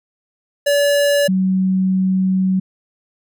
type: tone pair in turn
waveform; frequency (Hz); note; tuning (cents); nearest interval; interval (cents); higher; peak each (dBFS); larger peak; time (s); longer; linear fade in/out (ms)
square / sine; 573 / 188.04; D5 / F#3; -43 / +28; octave + perfect fifth; 1929; first; -13; neither; 0.66-1.28 / 1.28-2.6; second; 10
effects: none